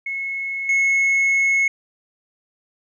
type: tone with level steps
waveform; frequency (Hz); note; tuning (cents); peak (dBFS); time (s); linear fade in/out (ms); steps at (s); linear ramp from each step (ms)
sine; 2184; C#7; -26; -23 / -12; 0.06-1.68; 5; 0.69; 2
effects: tanh soft clip ceiling -14 dBFS